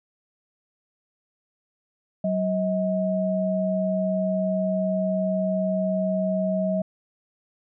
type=tone pair together; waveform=sine; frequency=188.6 / 635.3 Hz; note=F#3 / D#5; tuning=+33 / +36 cents; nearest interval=octave + major sixth; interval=2103 cents; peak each=-24 dBFS; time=2.24-6.82 s; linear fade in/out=5 ms; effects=none